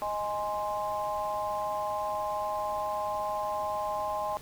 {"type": "chord", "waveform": "sine", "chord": "Ab major", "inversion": "second", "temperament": "equal", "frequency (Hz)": [622.3, 830.6, 1046.5], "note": ["Eb5", "Ab5", "C6"], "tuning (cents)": [0, 0, 0], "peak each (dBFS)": [-34, -33, -34], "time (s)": [0.02, 4.37], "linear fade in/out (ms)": 0, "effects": ["pink hiss -49 dBFS RMS until 4.41 s"]}